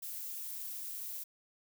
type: noise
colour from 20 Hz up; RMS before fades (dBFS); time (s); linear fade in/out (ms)
violet; -42; 0.02-1.24; 10
effects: none